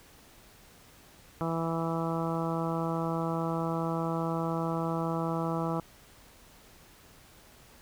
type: harmonic tone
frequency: 164.81 Hz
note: E3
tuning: in tune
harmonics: 1 / 2 / 3 / 4 / 5 / 6 / 7 / 8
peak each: -32 / -35 / -37 / -38 / -39 / -40 / -40 / -41 dBFS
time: 1.41-5.8 s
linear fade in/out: 0 ms
effects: pink hiss -56 dBFS RMS until 7.81 s